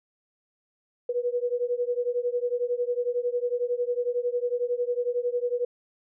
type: beating tone pair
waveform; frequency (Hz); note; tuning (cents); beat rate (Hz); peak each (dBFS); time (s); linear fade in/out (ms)
sine; 482.3 / 493.3; B4 / B4; -41 / -2; 11; -27 / -28; 1.09-5.65; 5
effects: none